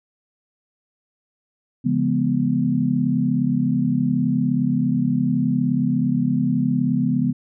sine chord, C# dominant seventh, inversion none, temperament equal with one note detuned, 138.59 / 170.33 / 207.7 / 246.9 Hz, C#3 / E#3 / G#3 / B3, 0 / -43 / 0 / 0 cents, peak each -24 / -24 / -24 / -20 dBFS, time 1.84-7.33 s, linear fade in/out 20 ms, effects none

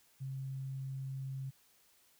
sine tone, 134 Hz, C3, 42 cents sharp, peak -38 dBFS, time 0.2-1.51 s, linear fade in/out 20 ms, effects white hiss -68 dBFS RMS until 2.19 s

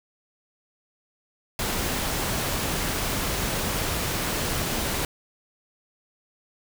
pink noise, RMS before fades -27 dBFS, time 1.59-5.05 s, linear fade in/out 2 ms, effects none

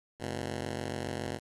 10% pulse ring-modulated tone, 120.3 Hz, B2, 45 cents flat, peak -23 dBFS, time 0.19-1.4 s, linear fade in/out 50 ms, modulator 23.6 Hz, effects resampled to 24000 Hz + 9-bit

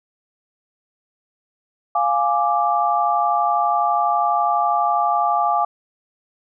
sine chord, D diminished, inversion first, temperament equal, 698.5 / 830.6 / 1174.7 Hz, F5 / Ab5 / D6, 0 / 0 / 0 cents, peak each -20 dBFS, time 1.95-5.65 s, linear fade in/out 5 ms, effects none

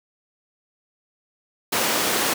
pink high-pass noise, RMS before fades -22 dBFS, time 1.72-2.34 s, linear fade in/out 10 ms, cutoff 310 Hz, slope 12 dB/octave, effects none

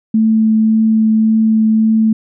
sine tone with vibrato, 220 Hz, A3, in tune, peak -8 dBFS, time 0.14-2.13 s, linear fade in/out 5 ms, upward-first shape triangle, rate 1.8 Hz, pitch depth 9 cents each way, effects none

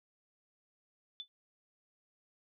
sine tone with exponential decay, 3500 Hz, A7, 10 cents flat, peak -36 dBFS, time 1.2-1.28 s, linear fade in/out 0 ms, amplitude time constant 16 ms, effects none

